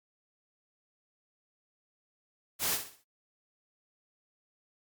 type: noise with echo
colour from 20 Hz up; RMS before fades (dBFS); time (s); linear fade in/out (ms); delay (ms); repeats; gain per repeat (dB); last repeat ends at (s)
white; -30; 2.59-2.79; 50; 64; 4; -9; 3.046
effects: Opus 48 kbps